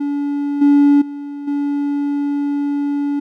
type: tone with level steps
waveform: triangle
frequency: 286.2 Hz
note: D4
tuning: 45 cents flat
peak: -15 / -5 / -23 / -14 dBFS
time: 0-3.2 s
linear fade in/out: 10 ms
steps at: 0.61 / 1.01 / 1.47 s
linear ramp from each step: 10 ms
effects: tanh soft clip ceiling -1 dBFS